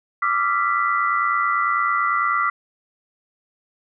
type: tone cluster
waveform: sine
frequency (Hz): 1169 / 1258 / 1380 / 1980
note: D6 / D#6 / F6 / B6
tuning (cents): -8 / +19 / -21 / +4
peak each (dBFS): -21 / -27 / -22 / -25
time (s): 0.22-2.5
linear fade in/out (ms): 5
effects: none